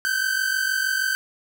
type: tone pair together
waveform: 45% pulse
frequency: 1521.6 / 1568 Hz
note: F#6 / G6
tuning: +48 / 0 cents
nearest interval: minor second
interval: 52 cents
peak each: -24 dBFS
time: 0.05-1.15 s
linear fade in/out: 0 ms
effects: none